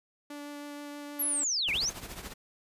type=tone with vibrato; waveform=sawtooth; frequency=290.5 Hz; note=D4; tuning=19 cents flat; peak=-36 dBFS; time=0.3-1.44 s; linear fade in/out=5 ms; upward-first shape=triangle; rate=6.3 Hz; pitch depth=9 cents each way
type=linear two-way sweep; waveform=sine; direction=down then up; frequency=11910 to 2093 to 6500 Hz; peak=-27 dBFS; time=1.19-1.9 s; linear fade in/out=10 ms; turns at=1.72 s
type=noise with tremolo; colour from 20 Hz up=pink; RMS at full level=-39 dBFS; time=1.67-2.34 s; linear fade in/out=20 ms; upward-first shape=triangle; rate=14 Hz; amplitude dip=75%
effects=resampled to 32000 Hz